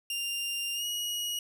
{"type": "tone with pitch glide", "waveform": "sawtooth", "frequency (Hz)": [2794, 2898], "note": ["F7", "F#7"], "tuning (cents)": [0, -37], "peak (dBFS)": -28, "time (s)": [0.1, 1.39], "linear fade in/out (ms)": 2, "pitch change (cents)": 63, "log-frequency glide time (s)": [0.74, 0.85], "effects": []}